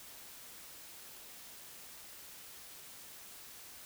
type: silence
effects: white hiss -52 dBFS RMS until 3.85 s